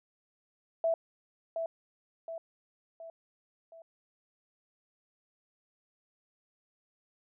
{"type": "tone with echo", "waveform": "sine", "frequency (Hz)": 659.3, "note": "E5", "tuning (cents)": 0, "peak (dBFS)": -25, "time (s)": [0.84, 0.94], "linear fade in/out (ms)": 2, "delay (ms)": 720, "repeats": 4, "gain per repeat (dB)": -6, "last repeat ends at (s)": 3.82, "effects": []}